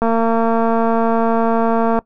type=click train; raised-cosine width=1 ms; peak=-4 dBFS; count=450; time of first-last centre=0.02-1.989 s; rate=228 Hz; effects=noise-tail reverb RT60 0.1 s tail -21 dB re dry